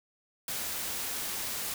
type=noise; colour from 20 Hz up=white; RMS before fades=-35 dBFS; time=0.48-1.74 s; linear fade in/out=2 ms; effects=none